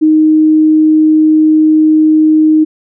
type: tone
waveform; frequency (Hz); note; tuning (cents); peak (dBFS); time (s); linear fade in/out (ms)
sine; 311.1; D#4; 0; -4; 0.01-2.65; 20
effects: none